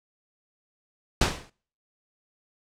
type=noise with exponential decay; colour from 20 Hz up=pink; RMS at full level=-18 dBFS; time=1.21-1.5 s; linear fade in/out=5 ms; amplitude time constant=63 ms; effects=noise-tail reverb RT60 0.5 s tail -26 dB re dry + low-pass 7000 Hz 12 dB/octave